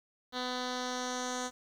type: tone with low-pass filter sweep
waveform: 10% pulse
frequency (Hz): 250.7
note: B3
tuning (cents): +26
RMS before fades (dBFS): -36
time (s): 0.32-1.51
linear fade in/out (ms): 50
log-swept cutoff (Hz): 4200 to 7000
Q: 3
effects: 10-bit